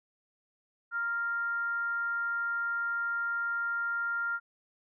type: tone with frequency modulation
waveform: sine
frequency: 1396.9 Hz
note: F6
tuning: in tune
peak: -29 dBFS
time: 0.91-4.4 s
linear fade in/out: 50 ms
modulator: 454 Hz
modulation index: 0.2
effects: none